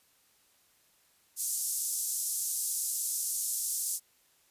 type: band-pass noise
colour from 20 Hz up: white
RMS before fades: -33 dBFS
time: 1.36-4 s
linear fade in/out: 50 ms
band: 6300 to 12000 Hz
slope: 24 dB/octave
effects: white hiss -67 dBFS RMS until 4.5 s + resampled to 32000 Hz